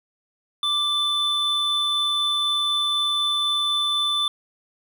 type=tone pair together; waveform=triangle; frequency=1174 / 3518 Hz; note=D6 / A7; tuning=-1 / -1 cents; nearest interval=octave + perfect fifth; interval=1900 cents; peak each=-26 / -19 dBFS; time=0.63-4.28 s; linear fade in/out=2 ms; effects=none